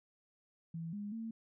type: tone with pitch steps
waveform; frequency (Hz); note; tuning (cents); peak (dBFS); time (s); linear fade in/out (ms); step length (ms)
sine; 165 / 205.5 / 225.5; E3 / G#3 / A3; +2 / -18 / +43; -39; 0.74-1.31; 5; 190
effects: none